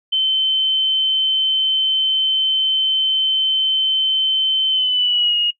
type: tone with pitch glide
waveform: sine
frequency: 3078 to 2872 Hz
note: G7 to F7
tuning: -32 to +48 cents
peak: -14 dBFS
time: 0.12-5.51 s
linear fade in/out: 10 ms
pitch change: -120 cents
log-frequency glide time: 4.7-5.37 s
effects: noise-tail reverb RT60 0.1 s tail -20 dB re dry